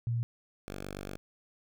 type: tone pair in turn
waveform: sine / 5% pulse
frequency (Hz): 117.3 / 48.5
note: A#2 / G1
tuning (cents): +11 / -18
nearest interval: octave + minor third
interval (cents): 1529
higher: first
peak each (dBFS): -28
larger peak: neither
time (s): 0.07-0.23 / 0.68-1.17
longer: second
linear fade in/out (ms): 0
effects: none